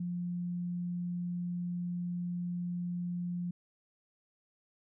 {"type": "tone", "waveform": "sine", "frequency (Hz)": 175.9, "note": "F3", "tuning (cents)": 13, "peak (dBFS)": -33, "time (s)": [0, 3.51], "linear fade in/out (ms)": 5, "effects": []}